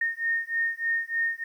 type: beating tone pair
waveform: sine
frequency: 1836 / 1839.3 Hz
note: A#6 / A#6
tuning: -27 / -24 cents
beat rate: 3.3 Hz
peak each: -28 dBFS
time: 0.01-1.44 s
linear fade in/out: 5 ms
effects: 10-bit